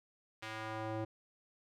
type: tone with band-pass filter sweep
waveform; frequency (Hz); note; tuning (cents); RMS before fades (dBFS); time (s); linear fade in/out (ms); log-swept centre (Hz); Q
square; 110; A2; 0; -41; 0.42-1.05; 10; 2400 to 450; 0.89
effects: none